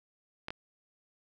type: clicks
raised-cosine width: 0.3 ms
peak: -21 dBFS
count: 2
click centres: 0.484 / 0.505 s
effects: none